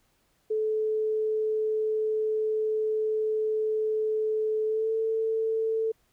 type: tone with pitch glide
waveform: sine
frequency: 433.6 to 444.8 Hz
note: A4 to A4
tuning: -25 to +19 cents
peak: -24 dBFS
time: 0.5-5.92 s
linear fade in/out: 10 ms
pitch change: +44 cents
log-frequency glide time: 4.66-4.92 s
effects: pink hiss -69 dBFS RMS until 6.12 s